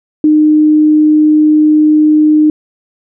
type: tone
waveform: sine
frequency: 305.4 Hz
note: D#4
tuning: 32 cents flat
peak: -4 dBFS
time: 0.24-2.5 s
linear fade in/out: 2 ms
effects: none